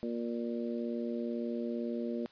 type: harmonic tone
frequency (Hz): 117.9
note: A#2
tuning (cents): +20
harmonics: 2 / 3 / 4 / 5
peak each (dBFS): -35 / -39 / -41 / -43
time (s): 0.03-2.26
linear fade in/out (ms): 0
effects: white hiss -60 dBFS RMS until 2.31 s + resampled to 11025 Hz